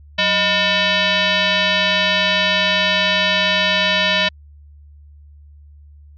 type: tone with frequency modulation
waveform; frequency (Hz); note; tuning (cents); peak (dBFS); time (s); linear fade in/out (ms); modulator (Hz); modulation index
sine; 622.3; D#5; 0; -13; 0.18-4.29; 10; 807; 4.4
effects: added 73 Hz sine -40 dBFS peak until 6.17 s + MP3 96 kbps